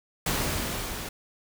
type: noise with level ramp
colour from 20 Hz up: pink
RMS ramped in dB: -26 to -36 dBFS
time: 0.26-1.09 s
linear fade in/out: 5 ms
effects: none